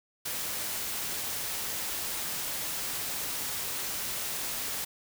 white noise, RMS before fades -34 dBFS, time 0.25-4.85 s, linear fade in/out 10 ms, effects none

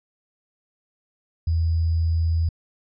sine tone with sample-and-hold, 82.41 Hz, E2, in tune, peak -18 dBFS, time 1.47-2.49 s, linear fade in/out 5 ms, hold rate 4900 Hz, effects resampled to 16000 Hz

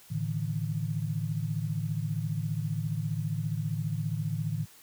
sine chord, A suspended fourth, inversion none, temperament equal with one note detuned, 110 / 146.83 / 161.7 Hz, A2 / D3 / E3, 0 / 0 / -33 cents, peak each -33 dBFS, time 0.1-4.66 s, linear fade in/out 20 ms, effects white hiss -55 dBFS RMS until 4.82 s

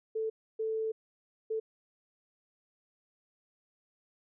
sine tone bursts at uneven times, 441.4 Hz, A4, 5 cents sharp, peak -30 dBFS, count 3, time 0.15-0.3 / 0.59-0.92 / 1.5-1.6 s, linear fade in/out 10 ms, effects none

